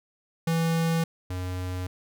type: tone pair in turn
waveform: square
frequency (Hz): 164.81 / 91.28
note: E3 / F#2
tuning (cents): 0 / -23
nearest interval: minor seventh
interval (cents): 1023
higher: first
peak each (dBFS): -23 / -30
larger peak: first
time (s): 0.47-1.04 / 1.3-1.87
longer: neither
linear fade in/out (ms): 5
effects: none